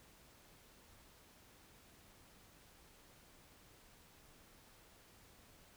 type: silence
effects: pink hiss -64 dBFS RMS until 5.76 s